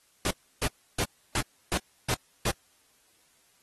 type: noise bursts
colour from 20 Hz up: pink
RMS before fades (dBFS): -28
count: 7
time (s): 0.25-2.509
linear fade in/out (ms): 2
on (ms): 57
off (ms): 310
effects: white hiss -65 dBFS RMS until 3.62 s + AAC 32 kbps